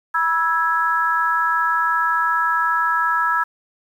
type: chord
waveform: sine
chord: E major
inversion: second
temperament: equal with one note detuned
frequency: 973 / 1318.5 / 1661.2 Hz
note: B5 / E6 / G#6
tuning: -26 / 0 / 0 cents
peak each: -22 / -19 / -21 dBFS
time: 0.14-3.44 s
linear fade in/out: 10 ms
effects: 8-bit